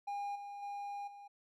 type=tone with level steps; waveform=triangle; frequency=810 Hz; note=G#5; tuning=43 cents flat; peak=-35 / -42 / -38 / -48 dBFS; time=0.07-1.28 s; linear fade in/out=10 ms; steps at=0.35 / 0.62 / 1.07 s; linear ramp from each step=10 ms; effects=none